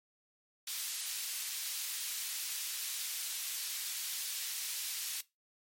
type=high-pass noise; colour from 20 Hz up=pink; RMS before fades=-39 dBFS; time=0.67-5.21 s; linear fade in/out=5 ms; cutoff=3400 Hz; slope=12 dB/octave; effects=noise-tail reverb RT60 0.2 s tail -18 dB re dry + MP3 64 kbps